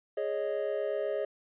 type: chord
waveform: triangle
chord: Ab suspended fourth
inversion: none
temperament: equal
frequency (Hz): 415.3 / 554.4 / 622.3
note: Ab4 / Db5 / Eb5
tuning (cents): 0 / 0 / 0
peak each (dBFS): -32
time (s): 0.17-1.25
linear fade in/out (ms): 5
effects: resampled to 8000 Hz